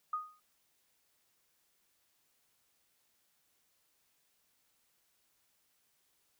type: tone with exponential decay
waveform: sine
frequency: 1240 Hz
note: D#6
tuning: 6 cents flat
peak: -30 dBFS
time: 0.13-0.4 s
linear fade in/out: 5 ms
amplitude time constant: 58 ms
effects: white hiss -75 dBFS RMS until 6.39 s